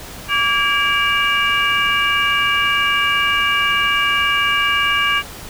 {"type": "tone cluster", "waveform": "sine", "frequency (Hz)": [1154, 1632, 2320, 2836], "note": ["D6", "G#6", "D7", "F7"], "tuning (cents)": [-31, -31, -22, 26], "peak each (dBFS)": -19, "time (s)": [0.28, 5.23], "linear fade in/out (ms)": 50, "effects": ["tanh soft clip ceiling -5 dBFS", "pink hiss -34 dBFS RMS until 5.49 s"]}